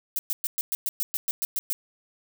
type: noise bursts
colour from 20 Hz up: violet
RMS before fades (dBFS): -27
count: 12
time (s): 0.16-1.73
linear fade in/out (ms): 0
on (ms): 30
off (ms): 110
effects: none